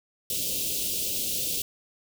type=band-stop noise; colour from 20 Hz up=white; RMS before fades=-29 dBFS; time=0.3-1.62 s; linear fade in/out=2 ms; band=580 to 2700 Hz; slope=48 dB/octave; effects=none